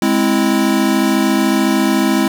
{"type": "chord", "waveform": "square", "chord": "Ab augmented", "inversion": "none", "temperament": "equal", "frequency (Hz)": [207.7, 261.6, 329.6], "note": ["Ab3", "C4", "E4"], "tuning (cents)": [0, 0, 0], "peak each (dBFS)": -17, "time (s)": [0.02, 2.28], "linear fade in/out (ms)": 2, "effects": []}